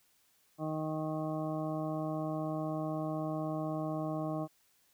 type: harmonic tone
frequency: 156 Hz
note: D#3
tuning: 5 cents sharp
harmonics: 1 / 2 / 3 / 4 / 5 / 7 / 8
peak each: -38 / -37 / -48 / -39 / -44 / -45 / -55 dBFS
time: 0.58-4.48 s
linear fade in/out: 50 ms
effects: white hiss -70 dBFS RMS until 4.93 s